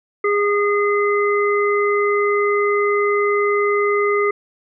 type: harmonic tone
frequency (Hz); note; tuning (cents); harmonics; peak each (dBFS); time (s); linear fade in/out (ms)
410; G#4; -22; 1 / 3 / 5; -16 / -21 / -23; 0.24-4.31; 5
effects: none